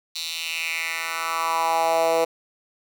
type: tone with high-pass filter sweep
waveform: 10% pulse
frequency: 164.5 Hz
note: E3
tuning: 3 cents flat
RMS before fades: -24 dBFS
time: 0.15-2.25 s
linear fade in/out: 10 ms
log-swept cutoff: 4000 to 510 Hz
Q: 3.4
effects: none